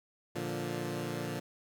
15% pulse chord, Bb major, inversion none, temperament equal, 116.54 / 146.83 / 174.61 Hz, Bb2 / D3 / F3, 0 / 0 / 0 cents, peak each -33 dBFS, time 0.35-1.4 s, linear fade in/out 10 ms, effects none

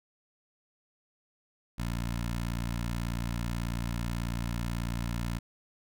15% pulse tone with notch filter, 58.27 Hz, A#1, in tune, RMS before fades -33 dBFS, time 1.78-5.39 s, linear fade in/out 10 ms, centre 490 Hz, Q 1.1, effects none

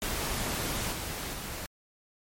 pink noise with level steps, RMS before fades -32 / -36 / -38 dBFS, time 0.02-1.66 s, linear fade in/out 0 ms, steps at 0.92 / 1.33 s, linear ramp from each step 5 ms, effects MP3 64 kbps

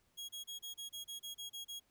sawtooth tone bursts, 3300 Hz, G#7, 12 cents flat, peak -40 dBFS, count 11, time 0.17-1.8 s, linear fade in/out 20 ms, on 120 ms, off 31 ms, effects pink hiss -75 dBFS RMS until 1.9 s

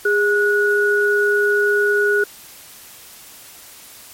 sine tone pair together, 410 / 1461.1 Hz, G#4 / F#6, -22 / -22 cents, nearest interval octave + minor seventh, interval 2200 cents, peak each -16 dBFS, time 0.05-2.24 s, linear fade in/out 5 ms, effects white hiss -41 dBFS RMS until 4.13 s + MP3 64 kbps

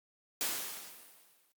white noise with exponential decay, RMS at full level -32 dBFS, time 0.41-1.52 s, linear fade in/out 1 ms, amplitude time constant 240 ms, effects high-pass 200 Hz 12 dB/octave + Opus 48 kbps

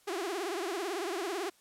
sawtooth tone with vibrato, 370 Hz, F#4, in tune, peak -29 dBFS, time 0.07-1.5 s, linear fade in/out 10 ms, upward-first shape triangle, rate 18 Hz, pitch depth 240 cents each way, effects white hiss -65 dBFS RMS until 1.6 s + low-pass 12000 Hz 12 dB/octave

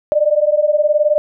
sine beating tone pair, 590 / 609 Hz, D5 / D#5, +8 / -37 cents, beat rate 19 Hz, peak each -14 dBFS, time 0.12-1.18 s, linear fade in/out 0 ms, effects none

